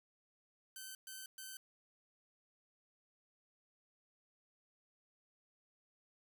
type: tone bursts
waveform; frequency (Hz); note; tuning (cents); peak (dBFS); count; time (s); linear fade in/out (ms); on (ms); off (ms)
5% pulse; 1537; G6; -35; -36; 3; 0.76-1.57; 2; 190; 120
effects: none